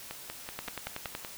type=two click trains; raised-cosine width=0.3 ms; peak=-22 / -19 dBFS; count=7 / 7; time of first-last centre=0.11-1.249 / 0.59-1.151 s; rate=5.27 / 10.7 Hz; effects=white hiss -46 dBFS RMS until 1.37 s